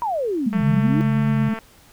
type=exponential two-way sweep; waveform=sine; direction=down then up; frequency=987.8 to 138.4 to 331.3 Hz; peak=-20 dBFS; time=0.02-1.01 s; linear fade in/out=0 ms; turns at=0.65 s
type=tone with pitch glide; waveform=sine; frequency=207.7 to 215.5 Hz; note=G#3 to A3; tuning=0 to -36 cents; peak=-19 dBFS; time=0.46-1.54 s; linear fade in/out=5 ms; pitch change=+64 cents; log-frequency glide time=0.9-1.12 s
type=click train; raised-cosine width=0.5 ms; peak=-18 dBFS; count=238; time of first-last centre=0.53-1.588 s; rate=224 Hz
type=tone with vibrato; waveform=sine; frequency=138.59 Hz; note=C#3; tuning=in tune; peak=-19 dBFS; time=0.61-1.49 s; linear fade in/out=2 ms; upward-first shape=sine; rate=3.5 Hz; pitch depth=25 cents each way
effects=pink hiss -51 dBFS RMS until 1.92 s